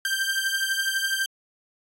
sawtooth beating tone pair, 1568 / 1580 Hz, G6 / G6, 0 / +13 cents, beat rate 12 Hz, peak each -23 / -23 dBFS, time 0.05-1.26 s, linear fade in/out 2 ms, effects AAC 64 kbps

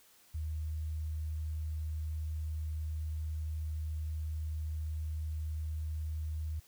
sine tone, 77.78 Hz, D#2, in tune, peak -34 dBFS, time 0.34-6.6 s, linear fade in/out 10 ms, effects white hiss -63 dBFS RMS until 6.67 s

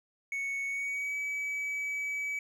triangle tone with pitch glide, 2217 to 2285 Hz, C#7 to D7, 0 to -48 cents, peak -30 dBFS, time 0.32-2.39 s, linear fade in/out 2 ms, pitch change +52 cents, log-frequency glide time 0.67-1.16 s, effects none

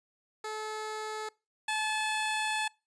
15% pulse tone pair in turn, 431.9 / 863.8 Hz, A4 / A5, -32 / -32 cents, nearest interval octave, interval 1200 cents, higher second, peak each -29 / -23 dBFS, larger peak second, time 0.44-1.29 / 1.68-2.68 s, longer second, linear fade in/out 5 ms, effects noise-tail reverb RT60 0.3 s tail -25 dB re dry + resampled to 22050 Hz

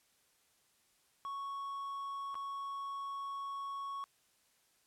triangle tone with dropouts, 1108.7 Hz, C#6, in tune, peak -37 dBFS, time 1.25-4.04 s, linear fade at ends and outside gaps 0 ms, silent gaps 2.344-2.353 s, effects white hiss -72 dBFS RMS until 4.86 s + low-pass 12000 Hz 12 dB/octave

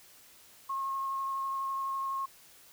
sine tone with vibrato, 1081 Hz, C#6, 44 cents flat, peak -31 dBFS, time 0.69-2.26 s, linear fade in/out 10 ms, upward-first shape sine, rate 12 Hz, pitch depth 10 cents each way, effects white hiss -57 dBFS RMS until 2.72 s

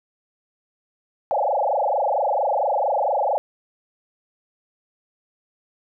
sine tone with frequency modulation, 698 Hz, F5, 1 cent flat, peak -18 dBFS, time 1.31-3.38 s, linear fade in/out 0 ms, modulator 24.4 Hz, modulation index 6.8, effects none

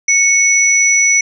sine tone pair together, 2212 / 5905 Hz, C#7 / F#8, -4 / -4 cents, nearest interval octave + perfect fourth, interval 1700 cents, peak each -11 dBFS, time 0.08-1.21 s, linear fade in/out 5 ms, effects none

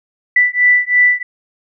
sine beating tone pair, 1975.5 / 1978.5 Hz, B6 / B6, 0 / +3 cents, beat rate 3 Hz, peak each -12 dBFS, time 0.36-1.23 s, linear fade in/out 5 ms, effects none

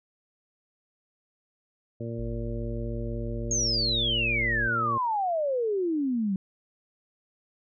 harmonic tone, 116.2 Hz, A#2, 5 cents flat, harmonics 1 / 2 / 3 / 4 / 5, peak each -34 / -37 / -39 / -40 / -41 dBFS, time 2-4.98 s, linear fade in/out 5 ms
sine tone, 50 Hz, G1, 35 cents sharp, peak -33 dBFS, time 2.18-4.68 s, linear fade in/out 10 ms
sine exponential sweep, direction down, 6630 to 185.7 Hz, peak -24 dBFS, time 3.51-6.36 s, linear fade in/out 2 ms
effects none

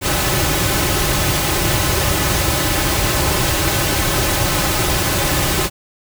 pink noise with comb filter, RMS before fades -17 dBFS, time 0.01-5.7 s, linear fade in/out 50 ms, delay 4.3 ms, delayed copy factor -0.6, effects none

